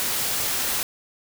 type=noise; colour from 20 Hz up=white; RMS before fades=-25 dBFS; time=0-0.83 s; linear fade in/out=0 ms; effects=none